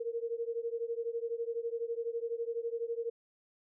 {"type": "beating tone pair", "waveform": "sine", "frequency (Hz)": [459.8, 471.8], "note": ["A#4", "A#4"], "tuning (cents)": [-24, 21], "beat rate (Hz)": 12, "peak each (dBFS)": [-36, -37], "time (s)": [0, 3.1], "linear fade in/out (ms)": 10, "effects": []}